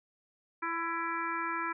harmonic tone with a mistuned harmonic, 333.9 Hz, E4, 22 cents sharp, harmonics 1 / 3 / 4 / 5 / 6 / 7, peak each -41 / -36 / -36 / -39 / -44 / -42 dBFS, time 0.62-1.73 s, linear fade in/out 10 ms, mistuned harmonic 6, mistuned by -23 cents, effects none

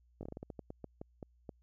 slowing click train, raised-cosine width 2 ms, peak -30 dBFS, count 14, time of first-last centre 0.21-1.492 s, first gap 20 ms, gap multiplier 1.24, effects added 60 Hz sine -65 dBFS peak until 1.62 s

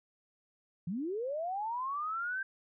sine linear sweep, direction up, 155.56 to 1585 Hz, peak -33 dBFS, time 0.87-2.43 s, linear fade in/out 5 ms, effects none

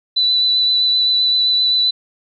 sine tone with vibrato, 3982 Hz, B7, 14 cents sharp, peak -12 dBFS, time 0.16-1.91 s, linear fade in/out 10 ms, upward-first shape triangle, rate 7.7 Hz, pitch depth 19 cents each way, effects none

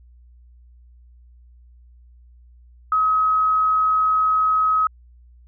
sine tone, 1273 Hz, D#6, 39 cents sharp, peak -15 dBFS, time 2.92-4.87 s, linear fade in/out 2 ms, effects added 60 Hz sine -46 dBFS peak until 5.47 s

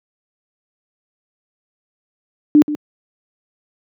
sine tone with echo, 297.9 Hz, D4, 25 cents sharp, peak -5 dBFS, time 2.55-2.62 s, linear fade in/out 0 ms, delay 130 ms, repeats 1, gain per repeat -13 dB, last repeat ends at 2.75 s, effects high-pass 150 Hz 12 dB/octave

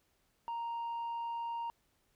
sine tone, 932 Hz, A#5, 1 cent flat, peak -33 dBFS, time 0.48-1.7 s, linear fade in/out 0 ms, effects tanh soft clip ceiling -35 dBFS + pink hiss -75 dBFS RMS until 2.15 s

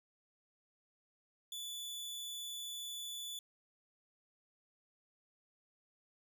sawtooth tone, 3467 Hz, A7, 26 cents flat, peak -39 dBFS, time 1.52-3.39 s, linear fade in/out 2 ms, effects 13-bit

